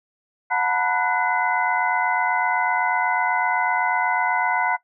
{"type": "tone cluster", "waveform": "sine", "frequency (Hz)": [728, 895, 983, 1481, 2039], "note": ["F#5", "A5", "B5", "F#6", "C7"], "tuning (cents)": [-28, 29, -8, 1, -45], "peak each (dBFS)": -25, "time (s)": [0.5, 4.77], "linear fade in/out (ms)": 20, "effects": ["noise-tail reverb RT60 0.1 s tail -18 dB re dry"]}